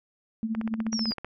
sine tone with tremolo, 222.3 Hz, A3, 18 cents sharp, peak -24 dBFS, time 0.43-1.11 s, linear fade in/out 0 ms, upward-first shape sine, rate 14 Hz, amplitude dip 70%
click train, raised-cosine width 0.5 ms, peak -21 dBFS, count 12, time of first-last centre 0.55-1.246 s, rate 15.8 Hz
sine exponential sweep, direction down, 5750 to 4752 Hz, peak -29 dBFS, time 0.92-1.14 s, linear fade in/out 10 ms
effects none

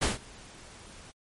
pink noise with ADSR envelope, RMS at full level -25 dBFS, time 0.01-1.12 s, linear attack 18 ms, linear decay 150 ms, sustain -24 dB, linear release 19 ms, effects MP3 48 kbps

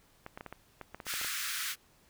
clicks, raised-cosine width 0.5 ms, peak -27 dBFS, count 12, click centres 0.264 / 0.375 / 0.409 / 0.463 / 0.526 / 0.813 / 0.946 / 1.002 / 1.067 / 1.139 / 1.214 / 1.247 s
pink high-pass noise, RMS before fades -36 dBFS, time 1.05-1.76 s, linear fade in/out 50 ms, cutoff 1300 Hz, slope 48 dB/octave
effects pink hiss -65 dBFS RMS until 2.09 s

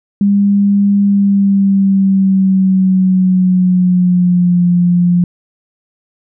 sine tone with pitch glide, 201 to 175.99 Hz, G3 to F3, +44 to +14 cents, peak -7 dBFS, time 0.21-5.24 s, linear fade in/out 2 ms, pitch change -230 cents, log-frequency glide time 1.04-4.65 s, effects none

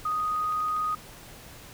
sine tone, 1244.5 Hz, D#6, in tune, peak -25 dBFS, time 0.05-0.95 s, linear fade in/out 5 ms
click train, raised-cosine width 0.3 ms, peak -31 dBFS, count 11, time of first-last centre 0.12-0.926 s, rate 12.4 Hz
effects added 119 Hz sine -57 dBFS peak until 1.73 s + pink hiss -47 dBFS RMS until 1.73 s

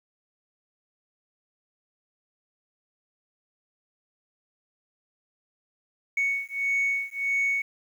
sine beating tone pair, 2221 / 2222.6 Hz, C#7 / C#7, +3 / +4 cents, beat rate 1.6 Hz, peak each -26 dBFS, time 6.17-7.62 s, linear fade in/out 5 ms, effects tanh soft clip ceiling -19 dBFS + 9-bit

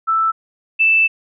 sine tone pair in turn, 1322 / 2644 Hz, E6 / E7, +5 / +5 cents, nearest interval octave, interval 1200 cents, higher second, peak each -13 / -10 dBFS, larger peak second, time 0.07-0.32 / 0.79-1.08 s, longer second, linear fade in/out 20 ms, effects none

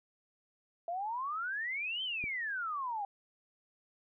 sine exponential two-way sweep, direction up then down, 664 to 3162 to 783 Hz, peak -34 dBFS, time 0.88-3.05 s, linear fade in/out 2 ms, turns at 2.03 s
click, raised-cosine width 3 ms, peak -31 dBFS, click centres 2.24 s
effects none

